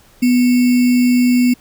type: tone with sample-and-hold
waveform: sine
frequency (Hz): 246.9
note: B3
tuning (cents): 0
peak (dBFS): -9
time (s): 0.22-1.54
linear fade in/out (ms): 10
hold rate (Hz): 2450
effects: pink hiss -49 dBFS RMS until 1.6 s